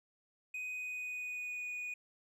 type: tone with pitch glide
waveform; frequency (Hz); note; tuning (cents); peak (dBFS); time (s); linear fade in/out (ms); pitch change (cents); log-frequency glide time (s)
triangle; 2500 to 2467; D#7 to D#7; +8 to -15; -37; 0.54-1.94; 5; -23; 0.72-1.68
effects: none